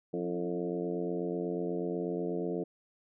harmonic tone with a mistuned harmonic, 88.2 Hz, F2, 18 cents sharp, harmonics 2 / 3 / 4 / 5 / 6 / 7 / 8, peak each -38 / -40 / -36 / -36 / -43 / -44 / -48 dBFS, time 0.13-2.64 s, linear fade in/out 10 ms, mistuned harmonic 4, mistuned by -51 cents, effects none

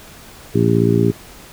harmonic tone, 57.1 Hz, A#1, 35 cents flat, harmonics 2 / 3 / 4 / 5 / 6 / 7, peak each -17 / -18 / -20 / -21 / -20 / -18 dBFS, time 0.54-1.12 s, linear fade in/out 20 ms, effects pink hiss -40 dBFS RMS until 1.52 s

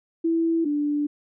sine tone pair in turn, 330 / 293.3 Hz, E4 / D4, +2 / -2 cents, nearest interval major second, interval 204 cents, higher first, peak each -19 / -21 dBFS, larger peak first, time 0.24-0.65 / 0.65-1.07 s, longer second, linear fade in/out 10 ms, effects none

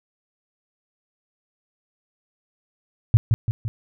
sine tone with echo, 111.8 Hz, A2, 28 cents sharp, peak -8 dBFS, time 3.14-3.17 s, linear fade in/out 0 ms, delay 170 ms, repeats 3, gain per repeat -5 dB, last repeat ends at 3.68 s, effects none

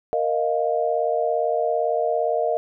sine chord, Bb suspended fourth, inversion none, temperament just, 466.2 / 621.6 / 699.2 Hz, Bb4 / Eb5 / F5, 0 / -2 / +2 cents, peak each -24 / -23 / -24 dBFS, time 0.13-2.57 s, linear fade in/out 0 ms, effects none

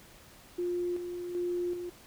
sine tone with tremolo, 352.8 Hz, F4, 18 cents sharp, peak -29 dBFS, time 0.58-1.9 s, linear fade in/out 10 ms, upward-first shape square, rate 1.3 Hz, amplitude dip 50%, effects pink hiss -55 dBFS RMS until 2.06 s

